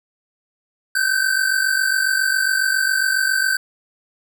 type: tone pair together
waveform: square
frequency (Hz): 1520.7 / 1568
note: F#6 / G6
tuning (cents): +47 / 0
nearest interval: minor second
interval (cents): 53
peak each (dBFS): -20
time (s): 0.95-3.57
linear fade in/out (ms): 5
effects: none